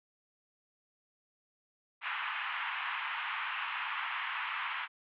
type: band-pass noise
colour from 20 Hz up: pink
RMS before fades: -37 dBFS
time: 2.01-4.88 s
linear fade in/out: 50 ms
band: 920 to 3000 Hz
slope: 48 dB/octave
effects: none